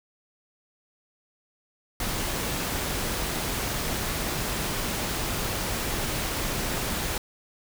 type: noise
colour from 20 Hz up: pink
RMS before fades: -29 dBFS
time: 2-7.18 s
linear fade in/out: 2 ms
effects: none